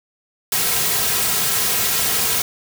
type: noise with comb filter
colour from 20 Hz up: white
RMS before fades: -19 dBFS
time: 0.52-2.42 s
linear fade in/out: 2 ms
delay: 3.4 ms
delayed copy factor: -0.65
effects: none